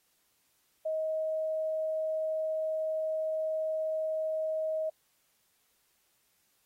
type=tone; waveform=sine; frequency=631 Hz; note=D#5; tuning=24 cents sharp; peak=-29 dBFS; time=0.85-4.9 s; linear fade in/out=10 ms; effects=white hiss -72 dBFS RMS until 6.65 s + AAC 48 kbps